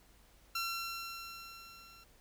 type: tone with level ramp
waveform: 15% pulse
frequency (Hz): 1360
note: F6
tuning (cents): -46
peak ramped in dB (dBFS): -27 to -50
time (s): 0.55-2.04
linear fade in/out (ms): 5
effects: added 50 Hz sine -65 dBFS peak until 2.2 s + pink hiss -65 dBFS RMS until 2.2 s